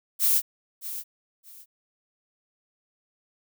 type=noise with echo; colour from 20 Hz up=violet; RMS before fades=-21 dBFS; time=0.19-0.42 s; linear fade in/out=50 ms; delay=620 ms; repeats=2; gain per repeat=-13 dB; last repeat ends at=1.66 s; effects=none